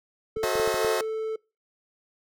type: tone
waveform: triangle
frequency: 440 Hz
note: A4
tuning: in tune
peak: -25 dBFS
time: 0.36-1.36 s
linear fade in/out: 5 ms
type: clicks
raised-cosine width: 3 ms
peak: -26 dBFS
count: 7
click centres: 0.37 / 0.44 / 0.555 / 0.598 / 0.676 / 0.743 / 0.847 s
type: chord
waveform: sawtooth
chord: F# diminished seventh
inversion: none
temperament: just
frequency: 370 / 444 / 532.8 / 639.4 Hz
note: F#4 / A4 / C5 / Eb5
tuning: 0 / +16 / +31 / +47 cents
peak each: -26 dBFS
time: 0.43-1.01 s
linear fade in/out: 2 ms
effects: noise-tail reverb RT60 0.3 s tail -25 dB re dry